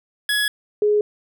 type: tone pair in turn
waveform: 25% pulse / sine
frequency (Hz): 1682 / 418.2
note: G#6 / G#4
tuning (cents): +22 / +12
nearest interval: 2 octaves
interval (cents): 2410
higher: first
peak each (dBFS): -14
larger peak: neither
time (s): 0.29-0.48 / 0.82-1.01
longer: neither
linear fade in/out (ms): 2
effects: none